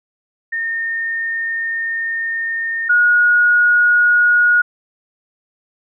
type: tone pair in turn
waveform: sine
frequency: 1827 / 1446.6 Hz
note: A#6 / F#6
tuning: -35 / -39 cents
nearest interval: major third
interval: 404 cents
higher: first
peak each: -18 / -9 dBFS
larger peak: second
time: 0.52-2.89 / 2.89-4.62 s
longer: first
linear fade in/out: 10 ms
effects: none